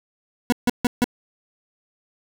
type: tone bursts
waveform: 40% pulse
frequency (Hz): 243.8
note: B3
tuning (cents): -22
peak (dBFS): -14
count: 4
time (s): 0.5-1.042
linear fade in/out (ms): 0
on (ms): 23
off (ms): 150
effects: none